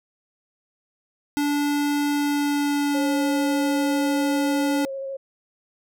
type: tone with pitch glide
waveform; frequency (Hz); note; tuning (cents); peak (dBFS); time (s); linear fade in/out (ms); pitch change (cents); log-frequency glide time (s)
square; 289.9 to 286.7; D4 to D4; -22 to -42; -21; 1.37-4.85; 0; -20; 2.11-3.12
type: tone with vibrato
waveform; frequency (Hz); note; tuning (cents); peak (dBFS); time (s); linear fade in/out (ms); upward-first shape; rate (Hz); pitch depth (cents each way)
sine; 542; C#5; -39; -28; 2.94-5.17; 10; square; 13; 13
effects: none